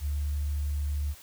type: tone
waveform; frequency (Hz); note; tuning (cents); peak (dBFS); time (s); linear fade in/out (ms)
sine; 72.8; D2; -15; -26; 0-1.15; 50
effects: tanh soft clip ceiling -22 dBFS + white hiss -51 dBFS RMS until 1.22 s